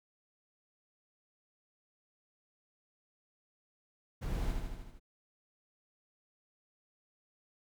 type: noise with echo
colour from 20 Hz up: brown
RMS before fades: -37 dBFS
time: 4.21-4.53 s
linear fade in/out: 20 ms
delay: 78 ms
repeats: 6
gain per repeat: -3 dB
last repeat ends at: 4.998 s
effects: none